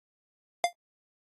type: tone with exponential decay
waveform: square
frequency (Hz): 698.5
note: F5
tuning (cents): 0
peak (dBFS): -18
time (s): 0.64-0.73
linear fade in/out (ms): 1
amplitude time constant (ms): 18
effects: AAC 32 kbps